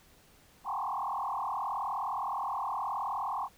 sine tone with frequency modulation, 940 Hz, A#5, 14 cents sharp, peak -31 dBFS, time 0.64-3.49 s, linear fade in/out 50 ms, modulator 39.2 Hz, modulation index 4.7, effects pink hiss -61 dBFS RMS until 3.57 s

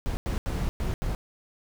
brown noise bursts at uneven times, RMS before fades -28 dBFS, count 5, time 0.06-0.17 / 0.26-0.38 / 0.46-0.69 / 0.8-0.94 / 1.02-1.15 s, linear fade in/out 0 ms, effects none

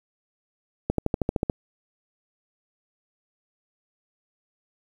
accelerating click train, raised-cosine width 2 ms, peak -9 dBFS, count 9, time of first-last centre 0.9-1.498 s, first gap 83 ms, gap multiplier 0.97, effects 8-bit

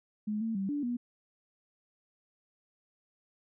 sine tone with pitch steps, 211.5 / 225.1 / 194.4 / 290 / 241.9 Hz, G#3 / A3 / G3 / D4 / B3, +32 / +40 / -14 / -22 / -36 cents, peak -30 dBFS, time 0.27-0.97 s, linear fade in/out 10 ms, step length 140 ms, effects none

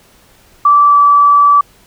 sine tone with pitch glide, 1162 to 1154.6 Hz, D6 to D6, -19 to -30 cents, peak -4 dBFS, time 0.65-1.61 s, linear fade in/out 5 ms, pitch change -11 cents, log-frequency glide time 0.87-0.96 s, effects pink hiss -47 dBFS RMS until 1.86 s

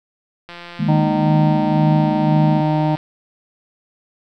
click train, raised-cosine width 0.3 ms, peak -19 dBFS, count 430, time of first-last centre 0.49-2.97 s, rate 173 Hz
sine chord, D# suspended fourth, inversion none, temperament equal with one note detuned, 155.56 / 208.3 / 233.1 Hz, D#3 / G#3 / A#3, 0 / +5 / 0 cents, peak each -20 / -20 / -24 dBFS, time 0.79-2.61 s, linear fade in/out 10 ms
harmonic tone, 153.6 Hz, D#3, 22 cents flat, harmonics 1 / 2 / 4 / 5 / 6, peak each -17 / -20 / -24 / -25 / -25 dBFS, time 0.88-2.96 s, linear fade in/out 10 ms
effects none

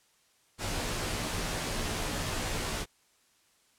pink noise with comb filter, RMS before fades -33 dBFS, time 0.58-2.86 s, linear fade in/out 50 ms, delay 15 ms, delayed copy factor -0.65, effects white hiss -67 dBFS RMS until 3.78 s + low-pass 10000 Hz 12 dB/octave

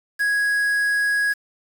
triangle tone with quantisation, 1661.2 Hz, G#6, in tune, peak -16 dBFS, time 0.19-1.34 s, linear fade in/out 20 ms, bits 6, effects none

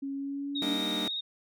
sine tone with pitch glide, 275.5 to 285.4 Hz, C#4 to D4, -11 to -49 cents, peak -32 dBFS, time 0.02-0.82 s, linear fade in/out 10 ms, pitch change +62 cents, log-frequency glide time 0.14-0.64 s
sine tone with vibrato, 3729 Hz, A#7, in tune, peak -31 dBFS, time 0.55-1.21 s, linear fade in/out 10 ms, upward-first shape square, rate 18 Hz, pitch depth 25 cents each way
sawtooth chord, Eb major seventh, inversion first, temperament just, 194.45 / 233.3 / 291.7 / 311.1 Hz, G3 / Bb3 / D4 / Eb4, -14 / +2 / -12 / 0 cents, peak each -33 dBFS, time 0.62-1.08 s, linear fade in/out 2 ms
effects none

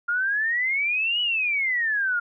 sine exponential two-way sweep, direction up then down, 1396.9 to 2960 to 1396.9 Hz, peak -21 dBFS, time 0.08-2.2 s, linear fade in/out 10 ms, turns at 1.21 s, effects none

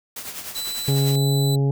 white noise with tremolo, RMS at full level -31 dBFS, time 0.16-1.16 s, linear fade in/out 5 ms, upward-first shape triangle, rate 10 Hz, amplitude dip 65%
sawtooth tone, 3981 Hz, B7, 13 cents sharp, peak -24 dBFS, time 0.55-1.56 s, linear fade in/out 10 ms
harmonic tone, 138.59 Hz, C#3, in tune, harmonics 1 / 2 / 3 / 4 / 5 / 6, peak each -17 / -29 / -27 / -40 / -42 / -39 dBFS, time 0.88-1.71 s, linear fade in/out 2 ms
effects none

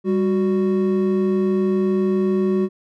triangle tone pair together, 197.48 / 370 Hz, G3 / F#4, +13 / 0 cents, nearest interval major seventh, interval 1087 cents, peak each -17 dBFS, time 0.04-2.69 s, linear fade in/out 50 ms, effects none

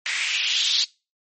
blue noise with band-pass filter sweep, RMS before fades -23 dBFS, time 0.06-0.84 s, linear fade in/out 0 ms, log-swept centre 2000 to 4100 Hz, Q 3.7, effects noise-tail reverb RT60 0.3 s tail -24 dB re dry + MP3 32 kbps

